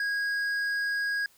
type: tone with hard clipping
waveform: sine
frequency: 1644 Hz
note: G#6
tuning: 18 cents flat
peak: -28 dBFS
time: 0-1.26 s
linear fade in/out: 2 ms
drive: 6 dB
effects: white hiss -61 dBFS RMS until 1.37 s